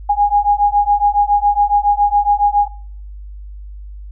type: beating tone pair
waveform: sine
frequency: 817 / 824.2 Hz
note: G#5 / G#5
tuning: -29 / -13 cents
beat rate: 7.2 Hz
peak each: -14 / -14 dBFS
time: 0.09-2.68 s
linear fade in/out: 10 ms
effects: noise-tail reverb RT60 0.6 s tail -23 dB re dry + added 50 Hz sine -29 dBFS peak until 4.11 s